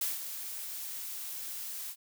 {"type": "noise with ADSR envelope", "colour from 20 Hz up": "blue", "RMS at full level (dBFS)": -31, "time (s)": [0.01, 1.96], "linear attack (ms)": 5, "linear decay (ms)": 170, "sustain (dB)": -9, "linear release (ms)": 64, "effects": []}